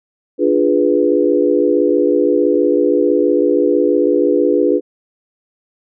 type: chord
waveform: sine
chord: D diminished seventh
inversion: none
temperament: equal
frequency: 293.7 / 349.2 / 415.3 / 493.9 Hz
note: D4 / F4 / Ab4 / Cb5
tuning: 0 / 0 / 0 / 0 cents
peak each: -16 dBFS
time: 0.38-4.81 s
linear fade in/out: 50 ms
effects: none